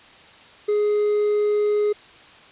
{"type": "tone with hard clipping", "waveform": "triangle", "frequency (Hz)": 417.3, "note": "G#4", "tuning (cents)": 8, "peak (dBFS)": -18, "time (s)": [0.68, 1.93], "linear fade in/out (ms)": 10, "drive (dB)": 5, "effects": ["white hiss -47 dBFS RMS until 2.51 s", "resampled to 8000 Hz"]}